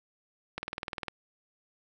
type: click train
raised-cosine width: 0.3 ms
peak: -18 dBFS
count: 11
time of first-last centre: 0.58-1.083 s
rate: 19.9 Hz
effects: none